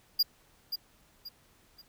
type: tone with echo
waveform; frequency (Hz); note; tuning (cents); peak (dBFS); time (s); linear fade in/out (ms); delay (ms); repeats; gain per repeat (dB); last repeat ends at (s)
square; 4831; D8; +48; -22; 0.19-0.23; 10; 530; 3; -9; 1.82
effects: pink hiss -64 dBFS RMS until 1.88 s